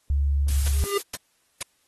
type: tone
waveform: sine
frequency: 70.5 Hz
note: C#2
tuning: 30 cents sharp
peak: -19 dBFS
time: 0.1-0.84 s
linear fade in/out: 0 ms
type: noise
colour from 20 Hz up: blue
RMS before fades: -32 dBFS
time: 0.48-1.02 s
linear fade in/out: 5 ms
type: noise bursts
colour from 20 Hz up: white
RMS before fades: -29 dBFS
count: 3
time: 0.66-1.629 s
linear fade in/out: 5 ms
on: 23 ms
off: 450 ms
type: tone with exponential growth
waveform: square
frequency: 401.2 Hz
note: G4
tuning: 40 cents sharp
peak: -20 dBFS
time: 0.71-0.98 s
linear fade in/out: 5 ms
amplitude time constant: 57 ms
effects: white hiss -67 dBFS RMS until 1.87 s + AAC 32 kbps